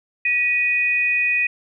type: tone pair together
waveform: sine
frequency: 1935.1 / 2485 Hz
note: B6 / D#7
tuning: -36 / -3 cents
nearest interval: major third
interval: 433 cents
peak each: -24 / -17 dBFS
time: 0.25-1.47 s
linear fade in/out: 5 ms
effects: none